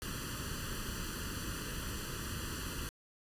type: noise with comb filter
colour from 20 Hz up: pink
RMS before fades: -40 dBFS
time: 0.02-2.89 s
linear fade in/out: 0 ms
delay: 0.67 ms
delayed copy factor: +0.9
effects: resampled to 32000 Hz